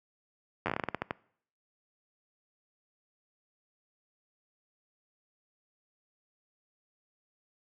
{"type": "slowing click train", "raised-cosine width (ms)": 0.5, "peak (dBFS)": -15, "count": 13, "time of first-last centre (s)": [0.66, 1.109], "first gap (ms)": 10, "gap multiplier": 1.22, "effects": ["noise-tail reverb RT60 0.6 s tail -23 dB re dry", "high-pass 100 Hz 12 dB/octave"]}